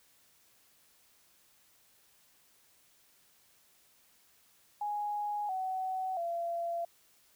sine tone with pitch steps, 830 / 752.4 / 682 Hz, G#5 / F#5 / F5, -1 / +29 / -41 cents, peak -32 dBFS, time 4.81-6.85 s, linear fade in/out 5 ms, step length 680 ms, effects white hiss -66 dBFS RMS until 7.35 s

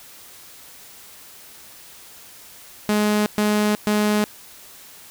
sawtooth tone bursts, 210 Hz, G#3, 19 cents sharp, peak -13 dBFS, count 3, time 2.89-4.24 s, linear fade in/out 0 ms, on 370 ms, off 120 ms, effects white hiss -44 dBFS RMS until 5.1 s

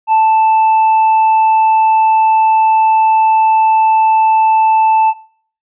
triangle tone, 880 Hz, A5, in tune, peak -5 dBFS, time 0.07-5.14 s, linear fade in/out 50 ms, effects noise-tail reverb RT60 0.5 s tail -20 dB re dry + resampled to 8000 Hz

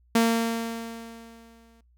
sawtooth tone with exponential decay, 229.1 Hz, A#3, 30 cents flat, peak -13 dBFS, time 0.15-1.81 s, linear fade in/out 5 ms, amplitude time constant 360 ms, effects noise-tail reverb RT60 0.2 s tail -23 dB re dry + added 60 Hz sine -58 dBFS peak until 1.97 s

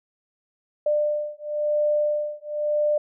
sine beating tone pair, 596 / 596.97 Hz, D5 / D5, +25 / +28 cents, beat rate 0.97 Hz, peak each -24 dBFS, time 0.86-2.98 s, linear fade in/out 5 ms, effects none

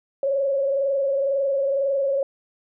sine tone with frequency modulation, 550 Hz, C#5, 14 cents flat, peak -19 dBFS, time 0.23-2.23 s, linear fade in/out 2 ms, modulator 22 Hz, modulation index 0.74, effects none

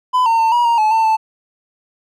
triangle tone with pitch steps, 1006 / 912 / 899 / 960 / 934 / 861 / 894 / 880 Hz, B5 / A#5 / A5 / B5 / A#5 / A5 / A5 / A5, +32 / -38 / +37 / -49 / +3 / -38 / +27 / 0 cents, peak -9 dBFS, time 0.13-1.17 s, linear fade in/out 20 ms, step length 130 ms, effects none

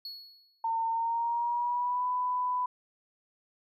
triangle tone with exponential decay, 4364 Hz, C#8, 28 cents flat, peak -35 dBFS, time 0.05-0.7 s, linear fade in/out 2 ms, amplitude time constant 140 ms
sine tone with pitch glide, 908 to 995.9 Hz, A#5 to B5, -46 to +14 cents, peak -27 dBFS, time 0.64-2.66 s, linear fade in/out 5 ms, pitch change +160 cents, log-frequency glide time 0.89-2.06 s
effects none

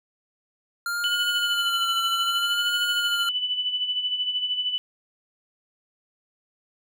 square tone with vibrato, 1393 Hz, F6, 5 cents flat, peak -26 dBFS, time 0.86-3.29 s, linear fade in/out 2 ms, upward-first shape sine, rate 0.63 Hz, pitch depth 40 cents each way
sine tone with tremolo, 2985 Hz, F#7, 15 cents sharp, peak -21 dBFS, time 1.04-4.78 s, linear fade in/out 0 ms, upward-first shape sine, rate 13 Hz, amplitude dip 60%
effects none

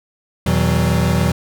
square tone cluster, 82.9 / 122.7 / 161.4 / 187.7 Hz, E2 / B2 / E3 / F#3, +10 / -11 / -36 / +25 cents, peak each -20 dBFS, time 0.46-1.32 s, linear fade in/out 5 ms, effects none

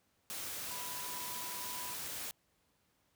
sine tone in noise, 987.8 Hz, B5, in tune, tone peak -47 dBFS, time 0.71-1.94 s, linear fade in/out 0 ms, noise white, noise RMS -42 dBFS, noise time 0.3-2.31 s, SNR -8 dB, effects pink hiss -75 dBFS RMS until 3.15 s + high-pass 60 Hz 12 dB/octave

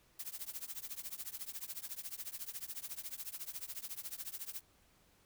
blue noise with tremolo, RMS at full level -41 dBFS, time 0.19-4.61 s, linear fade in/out 5 ms, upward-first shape triangle, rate 14 Hz, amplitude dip 100%, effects pink hiss -69 dBFS RMS until 5.25 s

